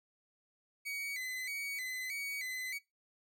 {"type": "tone with vibrato", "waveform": "40% pulse", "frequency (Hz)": 2136, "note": "C7", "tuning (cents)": 35, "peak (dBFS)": -37, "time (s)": [0.85, 2.79], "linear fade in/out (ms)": 20, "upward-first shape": "square", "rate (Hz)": 1.6, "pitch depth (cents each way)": 91, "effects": ["noise-tail reverb RT60 0.2 s tail -20 dB re dry"]}